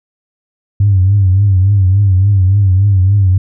sine tone with vibrato, 97 Hz, G2, 18 cents flat, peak -5 dBFS, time 0.8-3.38 s, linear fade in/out 5 ms, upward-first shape triangle, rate 3.5 Hz, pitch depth 120 cents each way, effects tanh soft clip ceiling -1 dBFS

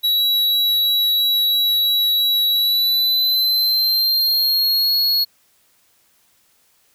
square tone with pitch glide, 3901 to 4328 Hz, B7 to C#8, -22 to -42 cents, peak -15 dBFS, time 0.03-5.25 s, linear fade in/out 20 ms, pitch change +180 cents, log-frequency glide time 2.52-4.94 s, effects white hiss -59 dBFS RMS until 6.94 s

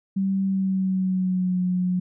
sine tone with pitch glide, 193.4 to 181.49 Hz, G3 to F#3, -23 to -33 cents, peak -20 dBFS, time 0.16-2 s, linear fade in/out 10 ms, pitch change -110 cents, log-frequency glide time 0.43-1.61 s, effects none

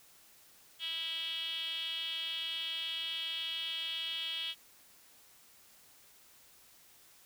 5% pulse tone with band-pass filter, 327.1 Hz, E4, 13 cents flat, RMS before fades -38 dBFS, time 0.79-4.55 s, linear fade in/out 50 ms, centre 3200 Hz, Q 8.4, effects white hiss -61 dBFS RMS until 7.25 s

